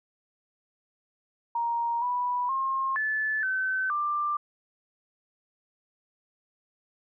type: tone with pitch steps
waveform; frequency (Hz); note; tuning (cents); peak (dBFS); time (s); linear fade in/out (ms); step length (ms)
sine; 937 / 983 / 1069 / 1738 / 1529 / 1185; A#5 / B5 / C6 / A6 / G6 / D6; +9 / -8 / +37 / -22 / -44 / +15; -25; 1.55-4.37; 5; 470
effects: none